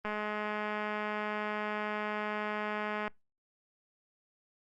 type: click train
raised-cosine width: 0.5 ms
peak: -21 dBFS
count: 640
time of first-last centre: 0.05-3.078 s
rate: 211 Hz
effects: noise-tail reverb RT60 0.2 s tail -26 dB re dry + Opus 32 kbps